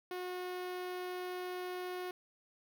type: tone with notch filter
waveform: sawtooth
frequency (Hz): 362.9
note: F#4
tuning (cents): -34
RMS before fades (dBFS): -41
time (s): 0.11-2.11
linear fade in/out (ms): 2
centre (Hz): 7500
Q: 0.9
effects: none